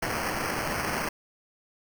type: noise with sample-and-hold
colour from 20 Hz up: violet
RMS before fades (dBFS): -30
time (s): 0.02-1.09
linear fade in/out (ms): 5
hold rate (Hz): 3675
effects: none